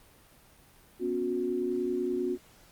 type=chord; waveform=sine; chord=B suspended second; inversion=none; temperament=equal with one note detuned; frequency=246.9 / 277.2 / 362.6 Hz; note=B3 / C#4 / F#4; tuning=0 / 0 / -35 cents; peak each=-35 / -35 / -29 dBFS; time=0.99-2.38 s; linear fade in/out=50 ms; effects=pink hiss -58 dBFS RMS until 2.71 s + Opus 32 kbps